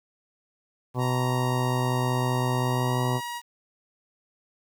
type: harmonic tone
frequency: 125.5 Hz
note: B2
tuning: 28 cents sharp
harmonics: 1 / 2 / 3 / 4 / 5 / 6 / 7 / 8 / 9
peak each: -25 / -32 / -33 / -36 / -37 / -38 / -36 / -36 / -38 dBFS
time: 0.94-3.21 s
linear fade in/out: 50 ms
type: tone with pitch glide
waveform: sawtooth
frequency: 934 to 954.7 Hz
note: A#5 to A#5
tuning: +3 to +41 cents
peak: -28 dBFS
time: 0.98-3.42 s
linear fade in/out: 50 ms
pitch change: +38 cents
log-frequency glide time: 2.59-3.01 s
effects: 9-bit